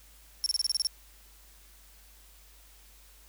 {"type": "tone bursts", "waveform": "35% pulse", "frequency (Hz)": 5470, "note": "F8", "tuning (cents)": -37, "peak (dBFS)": -22, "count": 9, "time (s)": [0.44, 0.87], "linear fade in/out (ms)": 0, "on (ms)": 22, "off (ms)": 29, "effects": ["added 50 Hz sine -56 dBFS peak until 3.28 s", "white hiss -58 dBFS RMS until 3.28 s"]}